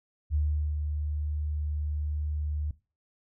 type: tone with ADSR envelope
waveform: sine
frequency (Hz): 74.9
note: D2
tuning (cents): +35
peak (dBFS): -23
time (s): 0.3-2.71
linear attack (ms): 45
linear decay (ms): 410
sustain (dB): -5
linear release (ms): 3
effects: noise-tail reverb RT60 0.3 s tail -18 dB re dry